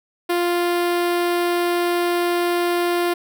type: tone with notch filter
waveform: sawtooth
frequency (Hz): 349.2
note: F4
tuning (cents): 0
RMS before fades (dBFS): -20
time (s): 0.29-3.14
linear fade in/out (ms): 10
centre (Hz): 6700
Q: 1.4
effects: none